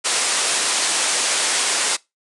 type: low-pass noise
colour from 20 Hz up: white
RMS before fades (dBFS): -20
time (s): 0.04-1.97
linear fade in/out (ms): 20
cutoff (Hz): 9900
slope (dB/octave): 96
effects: noise-tail reverb RT60 0.2 s tail -22 dB re dry + high-pass 400 Hz 12 dB/octave